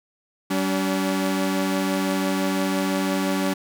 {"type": "tone pair together", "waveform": "sawtooth", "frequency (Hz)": [192.1, 285.2], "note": ["G3", "C#4"], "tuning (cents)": [-35, 49], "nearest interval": "perfect fifth", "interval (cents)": 684, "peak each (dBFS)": -20, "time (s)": [0.5, 3.54], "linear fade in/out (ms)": 10, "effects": []}